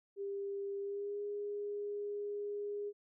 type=tone with pitch glide; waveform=sine; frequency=398.4 to 410.5 Hz; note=G4 to G#4; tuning=+28 to -20 cents; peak=-37 dBFS; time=0.16-2.93 s; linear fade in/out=50 ms; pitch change=+52 cents; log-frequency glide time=0.8-1.22 s; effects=none